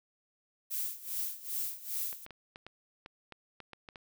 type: noise with tremolo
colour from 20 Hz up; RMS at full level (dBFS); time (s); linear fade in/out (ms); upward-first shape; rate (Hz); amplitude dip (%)
violet; -34; 0.7-2.26; 20; sine; 2.5; 85
type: clicks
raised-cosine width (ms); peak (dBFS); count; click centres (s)
0.3; -30; 11; 2.128 / 2.264 / 2.307 / 2.559 / 2.666 / 3.061 / 3.323 / 3.603 / 3.733 / 3.888 / 3.958
effects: none